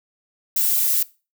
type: noise with amplitude modulation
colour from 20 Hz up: violet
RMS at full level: -17 dBFS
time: 0.56-1.03 s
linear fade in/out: 5 ms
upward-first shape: sine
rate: 205 Hz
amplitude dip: 50%
effects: noise-tail reverb RT60 0.3 s tail -20 dB re dry

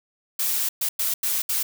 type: noise bursts at uneven times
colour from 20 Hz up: blue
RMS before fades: -24 dBFS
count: 5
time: 0.39-0.69 / 0.81-0.89 / 0.99-1.14 / 1.23-1.42 / 1.49-1.63 s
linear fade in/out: 5 ms
effects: none

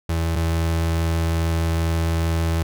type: tone pair in turn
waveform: 35% pulse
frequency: 82.4 / 82.4 Hz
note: E2 / E2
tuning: 0 / 0 cents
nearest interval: unison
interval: 0 cents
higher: neither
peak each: -18 / -17 dBFS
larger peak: second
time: 0.09-0.36 / 0.36-2.63 s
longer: second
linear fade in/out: 5 ms
effects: none

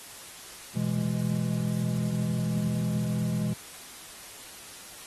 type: chord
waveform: triangle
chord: E major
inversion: second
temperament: equal with one note detuned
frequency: 123.47 / 165.48 / 207.7 Hz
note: B2 / E3 / G#3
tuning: 0 / +7 / 0 cents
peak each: -28 dBFS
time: 0.75-3.54 s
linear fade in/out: 10 ms
effects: white hiss -45 dBFS RMS until 5.06 s + AAC 32 kbps

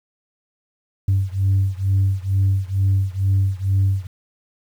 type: beating tone pair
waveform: sine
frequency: 96 / 98.2 Hz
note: G2 / G2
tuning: -36 / +4 cents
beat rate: 2.2 Hz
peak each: -17 / -18 dBFS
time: 1.08-4.07 s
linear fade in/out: 5 ms
effects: tanh soft clip ceiling -11 dBFS + 8-bit

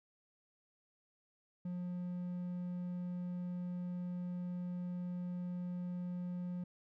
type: tone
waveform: triangle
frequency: 178.2 Hz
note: F3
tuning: 35 cents sharp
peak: -36 dBFS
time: 1.65-6.64 s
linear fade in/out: 5 ms
effects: none

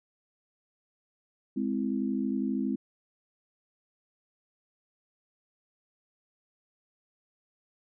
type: chord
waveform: sine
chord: Ab augmented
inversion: none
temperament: equal with one note detuned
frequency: 207.7 / 260 / 329.6 Hz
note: Ab3 / C4 / E4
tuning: 0 / -11 / 0 cents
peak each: -31 / -30 / -35 dBFS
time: 1.56-2.76 s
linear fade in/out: 10 ms
effects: none

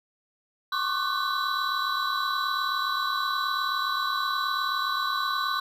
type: tone cluster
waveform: triangle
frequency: 1075 / 1114 / 1182 / 1506 / 3955 Hz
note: C6 / C#6 / D6 / F#6 / B7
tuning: +47 / +8 / +11 / +30 / +2 cents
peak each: -30 dBFS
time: 0.72-5.6 s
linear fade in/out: 5 ms
effects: none

